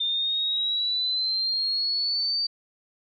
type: exponential sweep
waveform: sine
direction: up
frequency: 3600 to 4635 Hz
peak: -23 dBFS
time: 0-2.47 s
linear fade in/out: 10 ms
effects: none